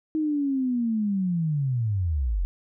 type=linear sweep; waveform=sine; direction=down; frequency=316.4 to 39.92 Hz; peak=-22 dBFS; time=0.15-2.45 s; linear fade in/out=0 ms; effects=none